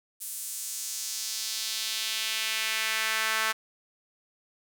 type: tone with high-pass filter sweep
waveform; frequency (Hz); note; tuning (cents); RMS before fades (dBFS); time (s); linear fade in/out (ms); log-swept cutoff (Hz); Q
sawtooth; 220; A3; 0; -31; 0.2-3.53; 20; 9900 to 1400; 1.5
effects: none